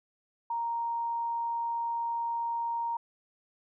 sine tone, 932.3 Hz, A#5, in tune, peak -29 dBFS, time 0.5-2.97 s, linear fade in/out 5 ms, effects none

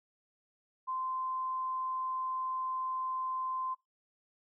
sine tone, 1037 Hz, C6, 16 cents flat, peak -33 dBFS, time 0.87-3.75 s, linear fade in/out 20 ms, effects noise-tail reverb RT60 0.2 s tail -21 dB re dry

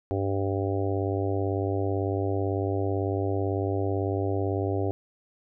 harmonic tone, 98 Hz, G2, in tune, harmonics 1 / 3 / 4 / 5 / 6 / 7 / 8, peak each -28 / -32 / -30 / -35 / -37 / -36 / -40 dBFS, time 0.11-4.91 s, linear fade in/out 0 ms, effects none

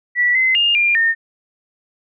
sine tone with pitch steps, 1953 / 2053 / 2825 / 2397 / 1826 Hz, B6 / C7 / F7 / D7 / A#6, -20 / -33 / +19 / +35 / -36 cents, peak -12 dBFS, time 0.15-1.15 s, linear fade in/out 50 ms, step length 200 ms, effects none

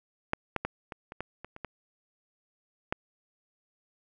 clicks, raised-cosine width 0.5 ms, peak -11 / -13 / -15 / -23 / -26 / -19 / -26 / -29 / -21 / -13 dBFS, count 10, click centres 0.334 / 0.563 / 0.65 / 0.922 / 1.121 / 1.206 / 1.446 / 1.564 / 1.647 / 2.925 s, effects none

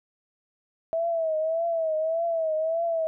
sine tone with vibrato, 650 Hz, E5, 24 cents flat, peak -23 dBFS, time 0.93-3.07 s, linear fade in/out 0 ms, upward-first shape triangle, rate 1.7 Hz, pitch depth 83 cents each way, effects none

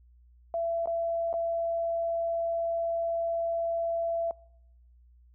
sine tone with dropouts, 671 Hz, E5, 31 cents sharp, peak -27 dBFS, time 0.54-4.31 s, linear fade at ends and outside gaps 1 ms, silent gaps 0.858-0.873 / 1.329-1.339 s, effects noise-tail reverb RT60 0.8 s tail -24 dB re dry + added 60 Hz sine -55 dBFS peak until 5.34 s

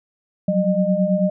sine tone cluster, 182.4 / 191.6 / 610 Hz, F#3 / G3 / D#5, -24 / -39 / -34 cents, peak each -20 dBFS, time 0.48-1.3 s, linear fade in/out 5 ms, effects none

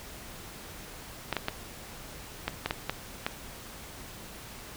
clicks, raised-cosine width 0.3 ms, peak -12 dBFS, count 8, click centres 1.327 / 1.367 / 1.484 / 2.48 / 2.66 / 2.709 / 2.896 / 3.265 s, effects pink hiss -45 dBFS RMS until 4.76 s

